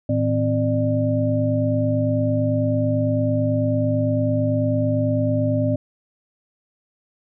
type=tone cluster; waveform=sine; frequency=111.2 / 160.2 / 262.2 / 595 Hz; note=A2 / E3 / C4 / D5; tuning=+19 / -49 / +4 / +22 cents; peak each=-21 / -29 / -22 / -23 dBFS; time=0.09-5.76 s; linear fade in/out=5 ms; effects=none